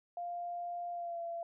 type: tone with pitch glide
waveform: sine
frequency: 698.5 to 679.4 Hz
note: F5 to F5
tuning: 0 to -48 cents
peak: -37 dBFS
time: 0.17-1.43 s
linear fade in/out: 2 ms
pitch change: -48 cents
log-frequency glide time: 0.92-1.2 s
effects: none